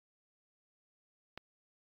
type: click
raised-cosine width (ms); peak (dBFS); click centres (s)
0.3; -27; 1.376
effects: AAC 32 kbps